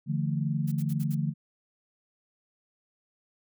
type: chord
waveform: sine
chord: D suspended second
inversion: none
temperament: equal with one note detuned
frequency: 146.83 / 168.86 / 220 Hz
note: D3 / E3 / A3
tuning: 0 / +42 / 0 cents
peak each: -28 / -31 / -33 dBFS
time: 0.06-1.34 s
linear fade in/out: 50 ms
type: noise bursts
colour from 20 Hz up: blue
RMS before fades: -46 dBFS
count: 5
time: 0.67-1.151 s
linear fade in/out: 10 ms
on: 49 ms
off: 59 ms
effects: none